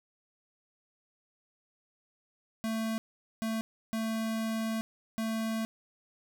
square tone bursts at uneven times, 222.8 Hz, A3, 22 cents sharp, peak -31 dBFS, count 4, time 2.64-2.98 / 3.42-3.61 / 3.93-4.81 / 5.18-5.65 s, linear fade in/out 0 ms, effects none

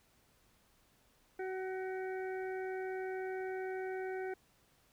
harmonic tone, 376.1 Hz, F#4, 28 cents sharp, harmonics 1 / 2 / 4 / 5 / 6, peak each -38 / -45 / -48 / -54 / -55 dBFS, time 1.39-4.34 s, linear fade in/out 5 ms, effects pink hiss -70 dBFS RMS until 4.92 s

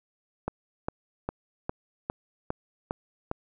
click train, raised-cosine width 1 ms, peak -15 dBFS, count 8, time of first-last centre 0.48-3.314 s, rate 2.47 Hz, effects none

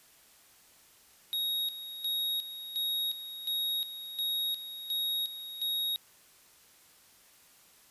square tone with tremolo, 3770 Hz, A#7, 19 cents sharp, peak -30 dBFS, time 1.33-5.96 s, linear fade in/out 0 ms, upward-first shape square, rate 1.4 Hz, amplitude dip 70%, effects white hiss -60 dBFS RMS until 7.9 s + resampled to 32000 Hz

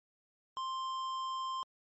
triangle tone with tanh clipping, 1050 Hz, C6, 6 cents sharp, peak -37 dBFS, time 0.57-1.63 s, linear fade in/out 0 ms, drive 16 dB, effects MP3 32 kbps

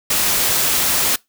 white noise, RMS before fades -17 dBFS, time 0.1-1.16 s, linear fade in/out 5 ms, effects noise-tail reverb RT60 0.2 s tail -24 dB re dry

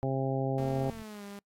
harmonic tone, 133.8 Hz, C3, 39 cents sharp, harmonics 1 / 2 / 3 / 4 / 5 / 6, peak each -31 / -35 / -36 / -36 / -38 / -39 dBFS, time 0.03-0.9 s, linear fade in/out 0 ms
sawtooth tone with pitch glide, 230 to 201.4 Hz, A#3 to G3, -23 to +47 cents, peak -38 dBFS, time 0.58-1.39 s, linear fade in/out 2 ms, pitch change -230 cents, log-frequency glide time 0.89-1.24 s
click train, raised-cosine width 5 ms, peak -37 dBFS, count 19, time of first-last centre 0.6-1.02 s, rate 42.9 Hz
effects noise-tail reverb RT60 0.1 s tail -26 dB re dry + AAC 64 kbps

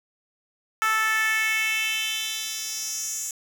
10% pulse tone with high-pass filter sweep, 438.9 Hz, A4, 4 cents flat, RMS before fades -26 dBFS, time 0.82-3.31 s, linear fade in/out 0 ms, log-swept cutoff 1300 to 7300 Hz, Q 3, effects 7-bit

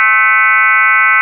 sine tone with frequency modulation, 1760 Hz, A6, in tune, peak -6 dBFS, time 0-1.21 s, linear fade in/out 0 ms, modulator 229 Hz, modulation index 2.5, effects none

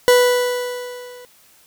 40% pulse tone with level ramp, 493.2 Hz, B4, 2 cents flat, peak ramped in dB -7 to -37 dBFS, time 0.08-1.25 s, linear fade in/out 0 ms, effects white hiss -52 dBFS RMS until 1.66 s

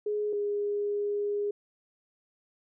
sine tone pair in turn, 418.7 / 410.6 Hz, G#4 / G#4, +14 / -20 cents, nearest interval unison, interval 34 cents, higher first, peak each -27 dBFS, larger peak neither, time 0.06-0.33 / 0.33-1.51 s, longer second, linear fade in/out 5 ms, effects none

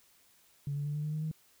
sine tone with pitch steps, 142 / 144.4 / 146.84 / 149.32 / 151.84 / 154.41 / 157.01 Hz, C#3 / D3 / D3 / D3 / D#3 / D#3 / D#3, +42 / -29 / 0 / +29 / -42 / -13 / +16 cents, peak -31 dBFS, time 0.67-1.314 s, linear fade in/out 2 ms, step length 92 ms, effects tanh soft clip ceiling -27 dBFS + white hiss -65 dBFS RMS until 1.6 s

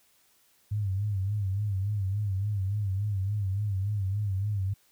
sine tone with vibrato, 100 Hz, G2, 35 cents sharp, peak -26 dBFS, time 0.71-4.74 s, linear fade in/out 10 ms, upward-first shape sine, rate 3.5 Hz, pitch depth 99 cents each way, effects white hiss -65 dBFS RMS until 4.91 s

